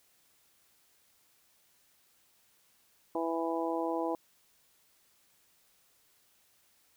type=harmonic tone; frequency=165.3 Hz; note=E3; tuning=5 cents sharp; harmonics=2 / 3 / 4 / 5 / 6; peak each=-34 / -36 / -37 / -38 / -39 dBFS; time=3.15-4.15 s; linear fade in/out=2 ms; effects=white hiss -68 dBFS RMS until 6.96 s